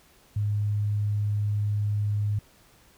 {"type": "tone", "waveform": "sine", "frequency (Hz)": 103.83, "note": "G#2", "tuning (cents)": 0, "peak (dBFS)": -23, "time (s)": [0.36, 2.39], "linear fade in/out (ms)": 5, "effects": ["pink hiss -58 dBFS RMS until 2.97 s"]}